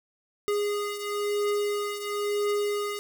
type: beating tone pair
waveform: square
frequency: 411.6 / 412.59 Hz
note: G#4 / G#4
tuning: -16 / -11 cents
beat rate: 0.99 Hz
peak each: -28 / -33 dBFS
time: 0.48-2.99 s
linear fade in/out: 0 ms
effects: none